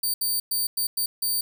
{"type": "tone bursts at uneven times", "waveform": "10% pulse", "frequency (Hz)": 4600, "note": "D8", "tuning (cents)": -37, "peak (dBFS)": -16, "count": 6, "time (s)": [[0.03, 0.14], [0.21, 0.4], [0.51, 0.67], [0.77, 0.87], [0.97, 1.06], [1.22, 1.41]], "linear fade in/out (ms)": 5, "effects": []}